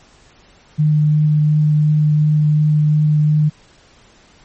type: tone with vibrato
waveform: sine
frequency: 151.5 Hz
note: D#3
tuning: 46 cents flat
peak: -10 dBFS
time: 0.78-3.5 s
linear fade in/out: 20 ms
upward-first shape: triangle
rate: 2.8 Hz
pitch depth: 10 cents each way
effects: pink hiss -49 dBFS RMS until 4.44 s + MP3 32 kbps